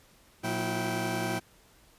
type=tone cluster; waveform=20% pulse; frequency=117 / 181 / 326.7 / 779 Hz; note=A#2 / F#3 / E4 / G5; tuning=+7 / -38 / -15 / -11 cents; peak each=-30 dBFS; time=0.43-1.4 s; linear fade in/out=20 ms; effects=pink hiss -60 dBFS RMS until 1.98 s + resampled to 32000 Hz